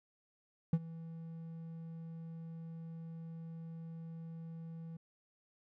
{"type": "tone with ADSR envelope", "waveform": "triangle", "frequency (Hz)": 164.2, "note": "E3", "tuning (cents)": -6, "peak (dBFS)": -22, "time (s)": [0.73, 4.97], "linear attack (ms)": 3, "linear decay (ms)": 49, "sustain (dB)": -20, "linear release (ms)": 6, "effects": []}